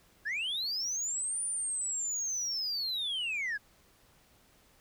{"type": "linear two-way sweep", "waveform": "sine", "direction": "up then down", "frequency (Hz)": [1600, 9450, 1600], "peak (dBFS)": -29, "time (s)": [0.25, 3.58], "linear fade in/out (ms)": 20, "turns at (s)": 1.43, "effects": ["tanh soft clip ceiling -30 dBFS", "pink hiss -64 dBFS RMS until 4.8 s"]}